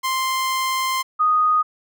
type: tone pair in turn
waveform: sawtooth / sine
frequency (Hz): 1047 / 1242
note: C6 / D#6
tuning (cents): +1 / -3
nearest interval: minor third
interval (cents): 296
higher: second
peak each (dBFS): -16 / -14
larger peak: second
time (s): 0.03-1.03 / 1.19-1.63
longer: first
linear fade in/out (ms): 20
effects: none